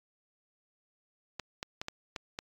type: clicks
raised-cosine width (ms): 0.2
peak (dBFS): -19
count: 6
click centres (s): 1.397 / 1.629 / 1.815 / 1.884 / 2.162 / 2.389
effects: AAC 48 kbps